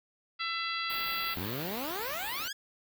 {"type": "harmonic tone", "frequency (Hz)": 670, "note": "E5", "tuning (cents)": 28, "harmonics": [2, 3, 4, 5, 6, 7], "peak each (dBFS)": [-36, -38, -39, -40, -41, -41], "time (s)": [0.39, 1.35], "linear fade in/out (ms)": 20}
{"type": "band-stop noise", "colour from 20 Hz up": "white", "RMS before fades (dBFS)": -40, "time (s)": [0.9, 2.48], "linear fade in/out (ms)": 0, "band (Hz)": [4700, 12000], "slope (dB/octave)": 96}
{"type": "exponential sweep", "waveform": "15% pulse", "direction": "up", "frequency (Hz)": [79.9, 1716], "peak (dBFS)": -29, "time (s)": [1.36, 2.53], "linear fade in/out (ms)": 10}
{"effects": []}